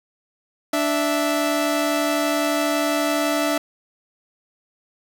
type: tone pair together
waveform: sawtooth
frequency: 293.7 / 659.3 Hz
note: D4 / E5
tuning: 0 / 0 cents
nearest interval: octave + major second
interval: 1400 cents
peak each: -18 dBFS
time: 0.73-3.58 s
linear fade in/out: 5 ms
effects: none